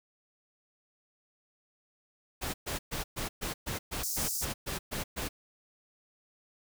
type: noise bursts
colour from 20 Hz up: pink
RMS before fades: -35 dBFS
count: 12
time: 2.41-5.29 s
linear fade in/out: 20 ms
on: 130 ms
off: 120 ms
type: high-pass noise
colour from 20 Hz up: pink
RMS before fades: -34 dBFS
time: 4.03-4.45 s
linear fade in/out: 5 ms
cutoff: 5100 Hz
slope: 48 dB/octave
effects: none